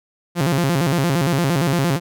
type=tone with vibrato; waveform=sawtooth; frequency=153.7 Hz; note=D#3; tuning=21 cents flat; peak=-12 dBFS; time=0.35-2 s; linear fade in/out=50 ms; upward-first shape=square; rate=8.7 Hz; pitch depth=210 cents each way; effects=none